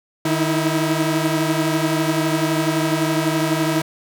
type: tone cluster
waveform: sawtooth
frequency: 154.2 / 316.8 / 328.7 Hz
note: D#3 / D#4 / E4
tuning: -15 / +31 / -5 cents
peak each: -18 dBFS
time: 0.25-3.82 s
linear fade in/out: 5 ms
effects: none